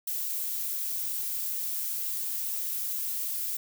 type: noise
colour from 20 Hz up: violet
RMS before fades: -32 dBFS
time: 0.07-3.57 s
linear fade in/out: 5 ms
effects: none